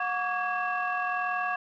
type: tone cluster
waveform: sine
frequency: 725 / 1126 / 1167 / 1651 / 2692 Hz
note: F#5 / C#6 / D6 / G#6 / E7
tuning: -35 / +27 / -11 / -11 / +36 cents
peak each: -31 / -32 / -37 / -31 / -38 dBFS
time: 0-1.56 s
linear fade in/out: 5 ms
effects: tanh soft clip ceiling -18 dBFS